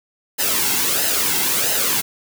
white noise with flanger, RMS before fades -19 dBFS, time 0.38-2.02 s, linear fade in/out 20 ms, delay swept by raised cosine 0.86 to 1.7 ms, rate 1.5 Hz, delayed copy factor -0.6, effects none

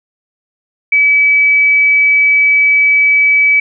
sine tone, 2290 Hz, D7, 44 cents flat, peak -6 dBFS, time 0.92-3.6 s, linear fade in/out 5 ms, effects none

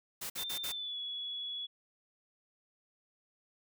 white noise bursts, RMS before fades -40 dBFS, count 4, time 0.21-0.723 s, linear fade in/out 10 ms, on 90 ms, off 51 ms
sine tone with pitch glide, 3584 to 3383 Hz, A7 to G#7, +31 to +31 cents, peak -37 dBFS, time 0.37-1.67 s, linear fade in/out 20 ms, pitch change -100 cents, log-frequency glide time 0.69-0.98 s
effects none

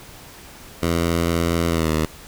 10% pulse tone with pitch glide, 84.4 to 78.29 Hz, E2 to D#2, +41 to +11 cents, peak -10 dBFS, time 0.82-2.06 s, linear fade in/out 10 ms, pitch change -130 cents, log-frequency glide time 1.69-1.91 s, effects pink hiss -42 dBFS RMS until 2.27 s

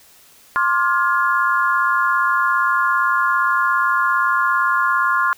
sine chord, D half-diminished seventh, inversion third, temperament just, 1057.2 / 1174.7 / 1409.6 / 1691.5 Hz, C6 / D6 / F6 / Ab6, +18 / 0 / +16 / +31 cents, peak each -18 / -24 / -18 / -24 dBFS, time 0.56-5.33 s, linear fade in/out 0 ms, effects white hiss -49 dBFS RMS until 5.37 s

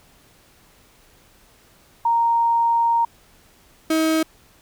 sine / 35% pulse tone pair in turn, 930 / 318.5 Hz, A#5 / D#4, -4 / +41 cents, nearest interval octave + perfect fifth, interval 1855 cents, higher first, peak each -15 dBFS, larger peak neither, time 2.05-3.05 / 3.9-4.23 s, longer first, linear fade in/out 5 ms, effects pink hiss -54 dBFS RMS until 4.61 s

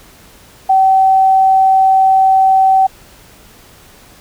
sine tone, 766 Hz, G5, 40 cents flat, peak -6 dBFS, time 0.69-2.87 s, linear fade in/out 10 ms, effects pink hiss -42 dBFS RMS until 4.2 s

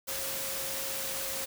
sine tone in noise, 539 Hz, C#5, 49 cents flat, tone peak -43 dBFS, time 0.07-1.46 s, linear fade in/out 20 ms, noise white, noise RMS -35 dBFS, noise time 0.07-1.46 s, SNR -11 dB, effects none

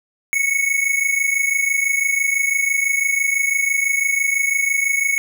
square tone pair together, 2200 / 2226 Hz, C#7 / C#7, -14 / +7 cents, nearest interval unison, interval 21 cents, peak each -19 / -21 dBFS, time 0.33-5.18 s, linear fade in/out 0 ms, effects none

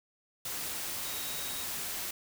sine tone in noise, 3789 Hz, A#7, 27 cents sharp, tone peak -44 dBFS, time 1.05-1.64 s, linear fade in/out 5 ms, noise white, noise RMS -37 dBFS, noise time 0.45-2.11 s, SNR -10 dB, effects none

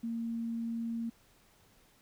sine tone, 230.3 Hz, A#3, 21 cents flat, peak -33 dBFS, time 0.03-1.1 s, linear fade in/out 10 ms, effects pink hiss -65 dBFS RMS until 2.01 s

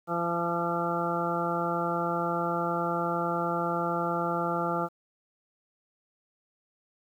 harmonic tone with a mistuned harmonic, 170.7 Hz, F3, 39 cents flat, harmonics 1 / 2 / 3 / 4 / 5 / 7 / 8, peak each -34 / -34 / -34 / -34 / -34 / -34 / -34 dBFS, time 0.07-4.89 s, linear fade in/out 50 ms, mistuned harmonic 5, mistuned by +17 cents, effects 10-bit

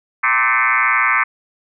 sine tone with frequency modulation, 1661.2 Hz, G#6, in tune, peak -12 dBFS, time 0.23-1.24 s, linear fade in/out 10 ms, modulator 122 Hz, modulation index 5.2, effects none

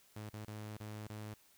sawtooth tone with dropouts, 106.6 Hz, G#2, 46 cents sharp, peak -40 dBFS, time 0.16-1.34 s, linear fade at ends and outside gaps 5 ms, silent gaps 0.296-0.334 / 0.45-0.478 / 0.77-0.801 / 1.073-1.098 s, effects white hiss -67 dBFS RMS until 1.57 s

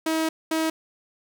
sawtooth tone pair in turn, 320 / 320 Hz, D#4 / D#4, +49 / +49 cents, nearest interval unison, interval 0 cents, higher neither, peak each -18 dBFS, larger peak neither, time 0.06-0.29 / 0.51-0.7 s, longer first, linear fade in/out 5 ms, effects none

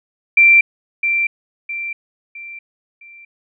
sine tone with echo, 2355 Hz, D7, 4 cents sharp, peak -6 dBFS, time 0.37-0.61 s, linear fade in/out 5 ms, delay 660 ms, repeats 4, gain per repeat -8 dB, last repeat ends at 3.25 s, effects none

